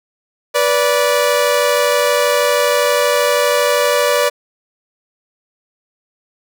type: tone pair together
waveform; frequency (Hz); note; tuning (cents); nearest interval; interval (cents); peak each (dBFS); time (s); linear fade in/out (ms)
sawtooth; 489.4 / 582; B4 / D5; -16 / -16; minor third; 300; -12 / -10; 0.54-4.3; 20
effects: none